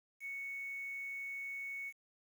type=tone with quantisation; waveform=sine; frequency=2217 Hz; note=C#7; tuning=in tune; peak=-40 dBFS; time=0.2-1.93 s; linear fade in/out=50 ms; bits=10; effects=none